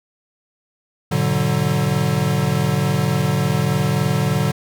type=chord; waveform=square; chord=G# half-diminished seventh; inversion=none; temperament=equal with one note detuned; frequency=103.83 / 123.47 / 146.83 / 187.8 Hz; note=G#2 / B2 / D3 / F#3; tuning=0 / 0 / 0 / +26 cents; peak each=-26 / -24 / -20 / -23 dBFS; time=1.11-4.52 s; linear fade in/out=10 ms; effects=none